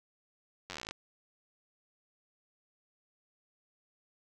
slowing click train, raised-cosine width 0.2 ms, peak -23 dBFS, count 15, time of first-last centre 0.7-0.91 s, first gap 10 ms, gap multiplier 1.06, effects none

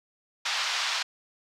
white band-pass noise, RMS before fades -29 dBFS, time 0.45-1.03 s, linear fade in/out 10 ms, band 790 to 5100 Hz, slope 24 dB/octave, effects none

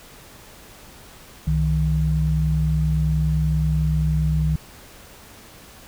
sine tone pair together, 65.4 / 155.56 Hz, C2 / D#3, 0 / 0 cents, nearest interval octave + minor third, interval 1500 cents, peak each -21 / -19 dBFS, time 1.47-4.56 s, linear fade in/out 5 ms, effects pink hiss -45 dBFS RMS until 5.87 s

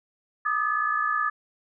sine tone cluster, 1201 / 1260 / 1718 Hz, D6 / D#6 / A6, +38 / +21 / -42 cents, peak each -27 dBFS, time 0.45-1.3 s, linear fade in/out 10 ms, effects none

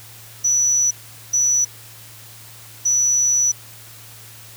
sine tone bursts at uneven times, 5920 Hz, F#8, in tune, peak -14 dBFS, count 3, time 0.44-0.91 / 1.33-1.65 / 2.85-3.52 s, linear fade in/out 10 ms, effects added 112 Hz sine -45 dBFS peak until 4.56 s + white hiss -42 dBFS RMS until 4.56 s

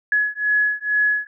sine beating tone pair, 1690 / 1692.2 Hz, G#6 / G#6, +30 / +32 cents, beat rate 2.2 Hz, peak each -20 dBFS, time 0.12-1.27 s, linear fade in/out 2 ms, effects none

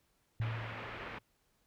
sine tone with exponential decay, 112.2 Hz, A2, 34 cents sharp, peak -30 dBFS, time 0.4-1.23 s, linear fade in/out 0 ms, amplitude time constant 180 ms
white low-pass noise, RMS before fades -45 dBFS, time 0.41-1.19 s, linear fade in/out 10 ms, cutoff 2400 Hz, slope 24 dB/octave
effects pink hiss -75 dBFS RMS until 1.66 s

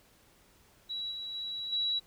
sine tone with level steps, 3904 Hz, B7, 21 cents flat, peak -34 / -37 / -35 / -28 dBFS, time 0.89-2 s, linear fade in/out 20 ms, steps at 1.11 / 1.34 / 1.72 s, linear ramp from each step 10 ms, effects pink hiss -63 dBFS RMS until 2.06 s

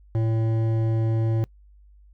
triangle tone with hard clipping, 112.3 Hz, A2, 36 cents sharp, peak -22 dBFS, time 0.15-1.44 s, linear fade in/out 0 ms, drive 15 dB, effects noise-tail reverb RT60 0.1 s tail -25 dB re dry + added 50 Hz sine -49 dBFS peak until 2.13 s

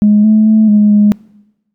sine tone with pitch steps, 209.1 / 216.1 / 217.8 / 209.1 / 207.8 Hz, G#3 / A3 / A3 / G#3 / G#3, +12 / -31 / -17 / +12 / +1 cents, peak -3 dBFS, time 0.02-1.12 s, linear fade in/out 0 ms, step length 220 ms, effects noise-tail reverb RT60 1.0 s tail -24 dB re dry + tanh soft clip ceiling 0 dBFS

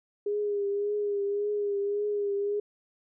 sine tone with vibrato, 408.4 Hz, G#4, 29 cents flat, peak -26 dBFS, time 0.26-2.6 s, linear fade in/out 5 ms, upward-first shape triangle, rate 1.8 Hz, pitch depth 40 cents each way, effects none

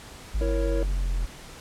triangle exponential sweep, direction down, 53 to 41.87 Hz, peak -21 dBFS, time 0.34-1.26 s, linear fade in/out 10 ms
triangle chord, A# diminished, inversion second, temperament equal, 329.6 / 466.2 / 554.4 Hz, E4 / A#4 / C#5, 0 / 0 / 0 cents, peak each -29 dBFS, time 0.41-0.83 s, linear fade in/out 2 ms
effects pink hiss -44 dBFS RMS until 1.6 s + low-pass 10000 Hz 12 dB/octave

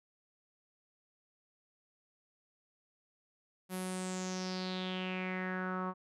sawtooth tone with low-pass filter sweep, 185 Hz, F#3, in tune, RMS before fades -38 dBFS, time 3.69-5.94 s, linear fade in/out 50 ms, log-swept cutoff 12000 to 1100 Hz, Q 5.1, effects none

